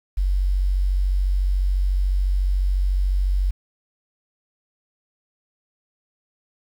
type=tone; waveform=sine; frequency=47.01 Hz; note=F#1; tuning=28 cents sharp; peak=-17 dBFS; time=0.17-3.51 s; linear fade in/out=10 ms; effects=8-bit